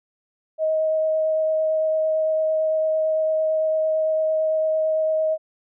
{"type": "tone with vibrato", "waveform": "sine", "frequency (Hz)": 630, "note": "D#5", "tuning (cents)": 21, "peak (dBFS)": -18, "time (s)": [0.58, 5.38], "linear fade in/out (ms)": 50, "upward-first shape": "sine", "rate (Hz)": 8.9, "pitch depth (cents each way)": 8, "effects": []}